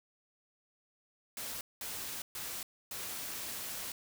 white noise bursts at uneven times, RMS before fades -41 dBFS, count 4, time 1.37-1.61 / 1.81-2.22 / 2.35-2.63 / 2.91-3.92 s, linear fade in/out 2 ms, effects none

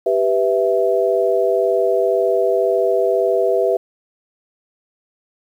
sine chord, E minor, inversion first, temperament equal, 392 / 493.9 / 659.3 Hz, G4 / B4 / E5, 0 / 0 / 0 cents, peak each -18 dBFS, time 0.06-3.77 s, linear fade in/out 5 ms, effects 8-bit

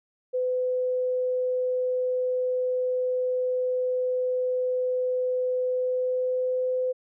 sine tone with pitch glide, 505 to 508.8 Hz, B4 to C5, +39 to -48 cents, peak -23 dBFS, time 0.33-6.93 s, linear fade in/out 20 ms, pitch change +13 cents, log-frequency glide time 5.65-6.72 s, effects none

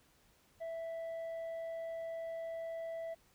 sine tone with tanh clipping, 659.3 Hz, E5, in tune, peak -40 dBFS, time 0.6-3.15 s, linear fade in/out 20 ms, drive 4 dB, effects pink hiss -69 dBFS RMS until 3.34 s

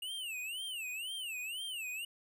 square tone with vibrato, 2805 Hz, F7, 7 cents sharp, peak -39 dBFS, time 0.02-2.05 s, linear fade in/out 5 ms, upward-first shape sine, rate 2 Hz, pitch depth 220 cents each way, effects none

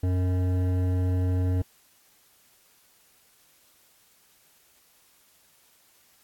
triangle tone with hard clipping, 91.3 Hz, F#2, 23 cents flat, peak -24 dBFS, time 0.03-1.62 s, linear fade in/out 5 ms, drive 16 dB, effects white hiss -61 dBFS RMS until 6.23 s + AAC 64 kbps

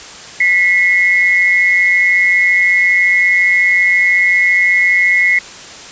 sine tone pair together, 1975.5 / 2161 Hz, B6 / C#7, 0 / -45 cents, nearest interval major second, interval 155 cents, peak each -11 dBFS, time 0.4-5.39 s, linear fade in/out 5 ms, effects white hiss -32 dBFS RMS until 5.91 s + resampled to 16000 Hz

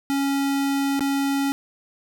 square tone with dropouts, 277.2 Hz, C#4, in tune, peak -21 dBFS, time 0.1-1.52 s, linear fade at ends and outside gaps 0 ms, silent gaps 0.994-1.007 s, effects none

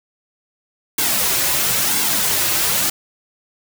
white noise with flanger, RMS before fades -18 dBFS, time 0.98-2.9 s, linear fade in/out 5 ms, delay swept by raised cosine 1.6 to 4.5 ms, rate 1 Hz, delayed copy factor -0.65, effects none

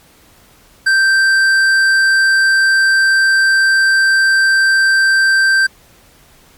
sine tone with tanh clipping, 1566 Hz, G6, 2 cents flat, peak -10 dBFS, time 0.86-5.67 s, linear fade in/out 10 ms, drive 11 dB, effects pink hiss -47 dBFS RMS until 6.57 s + MP3 96 kbps

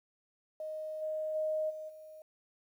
sine tone with level steps, 622.3 Hz, D#5, in tune, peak -37 / -33 / -30 / -40 / -48 dBFS, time 0.6-2.22 s, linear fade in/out 2 ms, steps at 1.01 / 1.34 / 1.69 / 1.88 s, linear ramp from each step 20 ms, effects 11-bit

